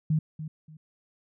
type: tone with echo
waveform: sine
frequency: 155.56 Hz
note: D#3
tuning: in tune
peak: -21 dBFS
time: 0.1-0.19 s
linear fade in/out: 5 ms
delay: 290 ms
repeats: 2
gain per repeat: -12 dB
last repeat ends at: 0.77 s
effects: none